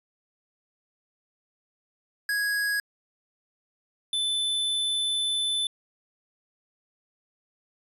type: tone pair in turn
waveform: square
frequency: 1659 / 3515 Hz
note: G#6 / A7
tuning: -2 / -2 cents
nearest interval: octave + minor second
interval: 1300 cents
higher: second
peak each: -25 dBFS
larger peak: neither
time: 2.29-2.8 / 4.13-5.67 s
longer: second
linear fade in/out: 2 ms
effects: resampled to 32000 Hz